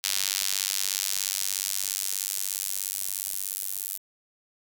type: tone with high-pass filter sweep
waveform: square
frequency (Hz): 48.44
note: G1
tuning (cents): -20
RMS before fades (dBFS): -30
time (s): 0.03-3.98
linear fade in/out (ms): 20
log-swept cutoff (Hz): 4300 to 11000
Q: 0.92
effects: none